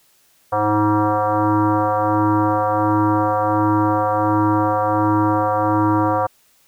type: tone with frequency modulation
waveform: sine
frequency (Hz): 317.2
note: D#4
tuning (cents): +33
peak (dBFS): -14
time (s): 0.52-6.27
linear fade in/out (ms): 10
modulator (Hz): 211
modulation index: 4.2
effects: white hiss -57 dBFS RMS until 6.67 s